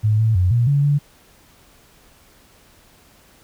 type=tone with pitch steps; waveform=sine; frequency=107.2 / 111.1 / 90.5 / 119 / 142 / 144.4 Hz; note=A2 / A2 / F#2 / A#2 / C#3 / D3; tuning=-45 / +17 / -38 / +36 / +42 / -29 cents; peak=-13 dBFS; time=0.03-0.99 s; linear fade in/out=20 ms; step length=160 ms; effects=pink hiss -52 dBFS RMS until 3.43 s